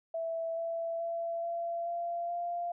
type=tone with pitch steps; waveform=sine; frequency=659.3 / 666.2 / 673.2 / 680.2 / 687.3 / 694.5 Hz; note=E5 / E5 / E5 / F5 / F5 / F5; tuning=0 / +18 / +36 / -46 / -28 / -10 cents; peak=-32 dBFS; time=0.14-2.72 s; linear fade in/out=5 ms; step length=430 ms; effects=none